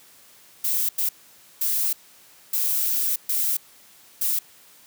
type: noise bursts at uneven times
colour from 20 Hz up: violet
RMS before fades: -23 dBFS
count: 6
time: 0.64-0.89 / 0.98-1.09 / 1.61-1.93 / 2.53-3.16 / 3.29-3.57 / 4.21-4.39 s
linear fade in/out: 5 ms
effects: white hiss -52 dBFS RMS until 4.86 s + high-pass 100 Hz 12 dB/octave